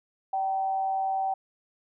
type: tone with amplitude modulation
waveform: sine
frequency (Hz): 770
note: G5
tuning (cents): -31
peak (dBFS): -23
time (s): 0.33-1.34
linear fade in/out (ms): 5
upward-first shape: sine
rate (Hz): 170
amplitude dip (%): 40
effects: none